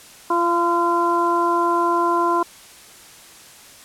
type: harmonic tone with a mistuned harmonic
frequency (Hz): 344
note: F4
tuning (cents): -26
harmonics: 1 / 2 / 3 / 4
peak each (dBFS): -21 / -25 / -18 / -28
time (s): 0.3-2.43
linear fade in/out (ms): 5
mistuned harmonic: 3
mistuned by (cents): -15
effects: white hiss -44 dBFS RMS until 3.84 s + low-pass 11000 Hz 12 dB/octave